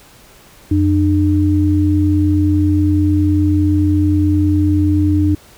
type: tone pair together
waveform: sine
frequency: 89.67 / 301.6 Hz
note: F2 / D4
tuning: +46 / +46 cents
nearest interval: octave + major sixth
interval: 2100 cents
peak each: -13 dBFS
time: 0.71-5.35 s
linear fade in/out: 5 ms
effects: pink hiss -44 dBFS RMS until 5.57 s